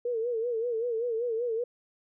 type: tone with vibrato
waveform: sine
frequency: 466.2 Hz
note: A#4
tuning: in tune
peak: -27 dBFS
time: 0.05-1.64 s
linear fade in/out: 5 ms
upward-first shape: sine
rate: 5.2 Hz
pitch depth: 95 cents each way
effects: none